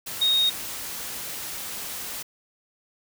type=tone in noise; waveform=sine; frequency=3729 Hz; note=A#7; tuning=in tune; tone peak=-18 dBFS; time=0.21-0.5 s; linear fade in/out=10 ms; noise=white; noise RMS=-34 dBFS; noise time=0.06-2.23 s; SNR=+13 dB; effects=none